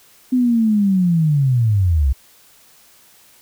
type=linear sweep; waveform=sine; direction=down; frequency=256.9 to 61.74 Hz; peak=-12 dBFS; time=0.32-2.13 s; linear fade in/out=10 ms; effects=white hiss -50 dBFS RMS until 3.41 s